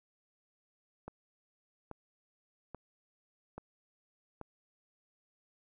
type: click train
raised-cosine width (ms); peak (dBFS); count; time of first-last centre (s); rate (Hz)
1; -29; 5; 1.08-4.413; 1.2
effects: none